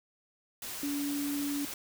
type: tone in noise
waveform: sine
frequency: 286.1 Hz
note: D4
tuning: 45 cents flat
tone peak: -31 dBFS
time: 0.83-1.65 s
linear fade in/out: 2 ms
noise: white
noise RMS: -40 dBFS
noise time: 0.62-1.74 s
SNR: +6 dB
effects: none